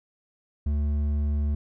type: tone with hard clipping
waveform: sine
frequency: 73.42 Hz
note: D2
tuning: in tune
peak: -24 dBFS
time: 0.66-1.55 s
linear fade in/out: 5 ms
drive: 6 dB
effects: none